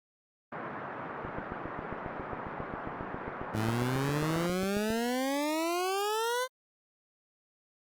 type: band-pass noise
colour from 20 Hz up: white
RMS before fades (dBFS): -39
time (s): 0.52-4.47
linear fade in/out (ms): 5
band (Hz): 120 to 1500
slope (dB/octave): 24
type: click train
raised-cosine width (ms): 2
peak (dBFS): -23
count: 28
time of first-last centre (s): 1.25-4.904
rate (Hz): 7.39
type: exponential sweep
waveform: 20% pulse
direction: up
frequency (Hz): 104.8 to 521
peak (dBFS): -24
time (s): 3.53-6.48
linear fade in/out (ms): 50
effects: Opus 32 kbps